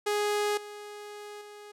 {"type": "tone with level steps", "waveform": "sawtooth", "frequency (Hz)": 415.3, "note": "G#4", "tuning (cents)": 0, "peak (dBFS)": [-22, -37, -41], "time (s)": [0.06, 1.72], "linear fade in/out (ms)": 10, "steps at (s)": [0.57, 1.41], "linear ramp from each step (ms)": 5, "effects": ["low-pass 12000 Hz 12 dB/octave"]}